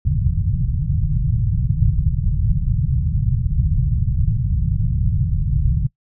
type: low-pass noise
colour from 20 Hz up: white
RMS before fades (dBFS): -18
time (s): 0.05-5.87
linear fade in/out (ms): 2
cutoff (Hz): 150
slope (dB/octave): 48
effects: noise-tail reverb RT60 0.1 s tail -21 dB re dry